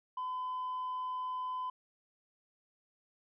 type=tone; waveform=sine; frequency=1013 Hz; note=B5; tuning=44 cents sharp; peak=-33 dBFS; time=0.17-1.7 s; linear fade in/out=5 ms; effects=tanh soft clip ceiling -33 dBFS